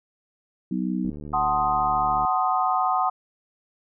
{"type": "harmonic tone", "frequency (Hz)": 62.6, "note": "B1", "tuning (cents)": 24, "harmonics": [3, 4, 5], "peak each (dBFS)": [-26, -28, -30], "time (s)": [0.71, 1.1], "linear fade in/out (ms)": 5}
{"type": "click train", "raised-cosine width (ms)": 3, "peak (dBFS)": -25, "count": 90, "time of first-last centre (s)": [1.05, 2.249], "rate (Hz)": 74.2}
{"type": "chord", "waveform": "sine", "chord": "F# diminished seventh", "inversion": "none", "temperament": "equal with one note detuned", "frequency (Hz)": [745.6, 880, 1046.5, 1244.5], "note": ["F#5", "A5", "C6", "Eb6"], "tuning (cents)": [13, 0, 0, 0], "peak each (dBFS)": [-23, -29, -26, -25], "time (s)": [1.33, 3.1], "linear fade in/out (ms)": 10}
{"effects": []}